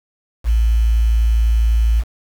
sine tone with quantisation, 56 Hz, A1, 31 cents sharp, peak -11 dBFS, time 0.44-2.04 s, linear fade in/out 50 ms, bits 6, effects none

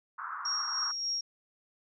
pink band-pass noise, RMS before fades -39 dBFS, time 0.18-0.92 s, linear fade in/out 10 ms, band 1100 to 1400 Hz, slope 48 dB/octave
sine tone with tremolo, 5588 Hz, F8, in tune, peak -29 dBFS, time 0.45-1.21 s, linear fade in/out 5 ms, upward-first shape sine, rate 3.4 Hz, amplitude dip 40%
effects none

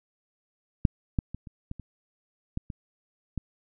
clicks, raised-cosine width 5 ms, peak -6 / -12 / -23 / -30 / -22 / -28 / -17 / -24 / -18 dBFS, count 9, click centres 0.852 / 1.188 / 1.346 / 1.472 / 1.714 / 1.797 / 2.574 / 2.702 / 3.377 s, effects none

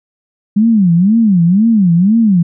sine tone with vibrato, 196.8 Hz, G3, 7 cents sharp, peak -6 dBFS, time 0.56-2.43 s, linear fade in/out 10 ms, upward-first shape sine, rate 2 Hz, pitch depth 280 cents each way, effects none

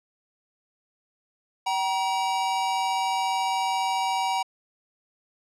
square tone pair together, 767 / 949.1 Hz, G5 / A#5, -38 / +31 cents, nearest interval major third, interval 369 cents, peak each -27 dBFS, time 1.66-4.43 s, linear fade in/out 10 ms, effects low-pass 8000 Hz 12 dB/octave

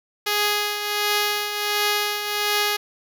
5% pulse tone with tremolo, 415.3 Hz, G#4, in tune, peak -7 dBFS, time 0.26-2.77 s, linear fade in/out 10 ms, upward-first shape triangle, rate 1.4 Hz, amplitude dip 60%, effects none

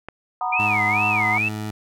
click, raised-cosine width 0.5 ms, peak -18 dBFS, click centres 0.086 s
sine chord, B major seventh, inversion second, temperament equal with one note detuned, 740 / 932.3 / 987.8 / 1233.1 Hz, F#5 / A#5 / B5 / D#6, 0 / 0 / 0 / -16 cents, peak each -25 / -27 / -30 / -28 dBFS, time 0.41-1.38 s, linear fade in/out 2 ms
sine tone with vibrato, 2328 Hz, D7, 16 cents flat, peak -19 dBFS, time 0.52-1.49 s, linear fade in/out 10 ms, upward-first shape sine, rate 2.3 Hz, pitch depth 240 cents each way
20% pulse tone with pitch glide, 103.83 to 106.93 Hz, G#2 to A2, 0 to -49 cents, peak -22 dBFS, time 0.59-1.71 s, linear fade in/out 5 ms, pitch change +51 cents, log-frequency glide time 0.96-1.33 s
effects none

